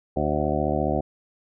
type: harmonic tone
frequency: 74.7 Hz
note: D2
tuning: 30 cents sharp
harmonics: 1 / 2 / 3 / 4 / 5 / 7 / 8 / 9 / 10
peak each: -30 / -30 / -30 / -30 / -30 / -30 / -30 / -30 / -30 dBFS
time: 0.16-1.01 s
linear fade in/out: 10 ms
effects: none